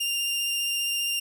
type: tone with vibrato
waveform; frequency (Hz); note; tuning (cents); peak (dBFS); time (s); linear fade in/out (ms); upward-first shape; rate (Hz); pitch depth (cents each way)
sawtooth; 2794; F7; 0; -22; 0-1.2; 10; sine; 15; 10
effects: none